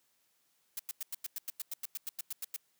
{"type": "noise bursts", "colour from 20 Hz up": "blue", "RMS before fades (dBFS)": -38, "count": 16, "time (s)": [0.77, 2.563], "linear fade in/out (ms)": 2, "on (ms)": 23, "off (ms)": 95, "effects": ["white hiss -74 dBFS RMS until 2.79 s", "high-pass 100 Hz 12 dB/octave"]}